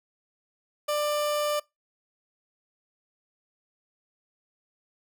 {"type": "tone", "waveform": "30% pulse", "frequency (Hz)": 593, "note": "D5", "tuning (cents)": 17, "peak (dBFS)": -22, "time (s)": [0.88, 1.6], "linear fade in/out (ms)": 10, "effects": ["noise-tail reverb RT60 0.2 s tail -24 dB re dry"]}